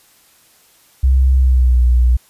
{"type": "tone with pitch glide", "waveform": "sine", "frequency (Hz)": [65.41, 61.03], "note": ["C2", "B1"], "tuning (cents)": [0, -20], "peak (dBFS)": -8, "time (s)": [1.03, 2.17], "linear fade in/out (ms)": 10, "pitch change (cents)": -120, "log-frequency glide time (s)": [1.36, 1.81], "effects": ["white hiss -51 dBFS RMS until 2.29 s", "resampled to 32000 Hz"]}